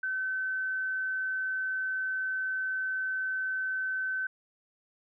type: tone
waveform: sine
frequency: 1528 Hz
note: G6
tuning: 45 cents flat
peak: -29 dBFS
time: 0.03-4.27 s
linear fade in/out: 5 ms
effects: none